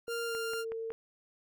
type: tone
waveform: sawtooth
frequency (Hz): 1396.9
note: F6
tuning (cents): 0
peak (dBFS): -33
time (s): 0.07-0.65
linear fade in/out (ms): 50
type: tone with pitch glide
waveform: sine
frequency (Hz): 466.2 to 451.6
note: A#4 to A4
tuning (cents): 0 to +45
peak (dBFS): -35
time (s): 0.08-0.92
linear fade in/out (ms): 0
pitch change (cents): -55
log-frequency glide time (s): 0.26-0.37
type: click train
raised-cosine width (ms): 0.5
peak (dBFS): -31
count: 4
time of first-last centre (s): 0.35-0.905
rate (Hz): 5.41
effects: none